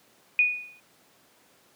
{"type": "tone with exponential decay", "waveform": "sine", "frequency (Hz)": 2468, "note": "D#7", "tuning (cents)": -15, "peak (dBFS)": -15, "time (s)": [0.39, 0.8], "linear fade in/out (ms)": 1, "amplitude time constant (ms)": 88, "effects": ["pink hiss -60 dBFS RMS until 1.75 s", "high-pass 200 Hz 12 dB/octave"]}